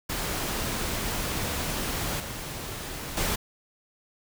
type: noise with level steps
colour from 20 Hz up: pink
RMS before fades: -30 / -36 / -27 dBFS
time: 0.09-3.36 s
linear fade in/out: 10 ms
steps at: 2.2 / 3.17 s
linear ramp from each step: 2 ms
effects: none